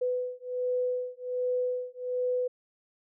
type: beating tone pair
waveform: sine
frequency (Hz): 498.6 / 499.9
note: B4 / B4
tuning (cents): +16 / +21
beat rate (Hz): 1.3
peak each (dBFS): -31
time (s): 0.01-2.48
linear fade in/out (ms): 10
effects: none